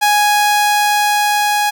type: tone with level ramp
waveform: sawtooth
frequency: 830.6 Hz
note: G#5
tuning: in tune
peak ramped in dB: -6 to -9 dBFS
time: 0.01-1.71 s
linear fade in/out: 20 ms
effects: none